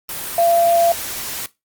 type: tone in noise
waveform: sine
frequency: 682 Hz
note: F5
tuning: 41 cents flat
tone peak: -12 dBFS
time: 0.38-0.92 s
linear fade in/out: 2 ms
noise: white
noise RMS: -27 dBFS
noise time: 0.09-1.46 s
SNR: +12 dB
effects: noise-tail reverb RT60 0.2 s tail -18 dB re dry + Opus 32 kbps